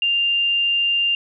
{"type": "tone", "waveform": "sine", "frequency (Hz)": 2794, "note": "F7", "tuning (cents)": 0, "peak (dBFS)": -16, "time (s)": [0.02, 1.15], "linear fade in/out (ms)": 2, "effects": []}